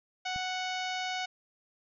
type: harmonic tone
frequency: 740 Hz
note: F#5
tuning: in tune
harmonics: 1 / 2 / 3 / 4 / 5 / 6 / 7 / 8 / 9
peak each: -35 / -40 / -39 / -41 / -43 / -46 / -47 / -50 / -52 dBFS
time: 0.25-1.26 s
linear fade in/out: 10 ms
type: click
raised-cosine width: 5 ms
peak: -32 dBFS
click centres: 0.361 s
effects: none